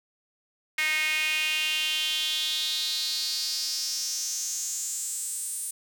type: tone with high-pass filter sweep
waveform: sawtooth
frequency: 310 Hz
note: D#4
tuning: 6 cents flat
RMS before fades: -29 dBFS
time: 0.78-5.71 s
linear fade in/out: 5 ms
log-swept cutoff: 2100 to 9200 Hz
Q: 4.9
effects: none